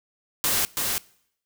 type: noise with echo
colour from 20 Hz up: white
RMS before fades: -23 dBFS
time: 0.44-0.65 s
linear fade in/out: 0 ms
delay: 330 ms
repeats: 1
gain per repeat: -3 dB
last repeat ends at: 0.98 s
effects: noise-tail reverb RT60 0.7 s tail -23 dB re dry